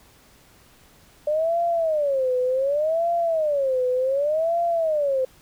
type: tone with vibrato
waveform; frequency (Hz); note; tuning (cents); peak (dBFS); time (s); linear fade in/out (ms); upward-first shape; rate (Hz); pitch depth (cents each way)
sine; 587.3; D5; 0; -19; 1.27-5.25; 5; sine; 0.67; 270
effects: pink hiss -54 dBFS RMS until 5.41 s